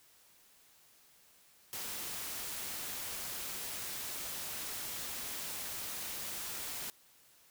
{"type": "noise", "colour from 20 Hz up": "white", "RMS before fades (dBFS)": -41, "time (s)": [1.73, 6.9], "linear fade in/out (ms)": 0, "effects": ["white hiss -64 dBFS RMS until 7.5 s"]}